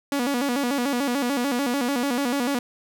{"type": "tone with vibrato", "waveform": "sawtooth", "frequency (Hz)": 261.6, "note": "C4", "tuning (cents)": 0, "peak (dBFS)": -18, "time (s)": [0.12, 2.59], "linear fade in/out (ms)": 2, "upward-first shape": "square", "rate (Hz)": 6.8, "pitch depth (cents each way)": 130, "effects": []}